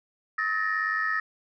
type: tone cluster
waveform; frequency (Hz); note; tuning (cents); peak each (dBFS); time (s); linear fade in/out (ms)
sine; 1282 / 1766 / 1864; E6 / A6 / A#6; -49 / +6 / -1; -28; 0.38-1.2; 5
effects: tanh soft clip ceiling -18 dBFS